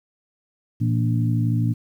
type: harmonic tone with a mistuned harmonic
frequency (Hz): 58.27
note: A#1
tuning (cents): 0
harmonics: 2 / 3 / 4 / 5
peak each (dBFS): -19 / -27 / -27 / -29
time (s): 0.8-1.74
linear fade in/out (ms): 20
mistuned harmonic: 3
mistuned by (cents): -58
effects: 9-bit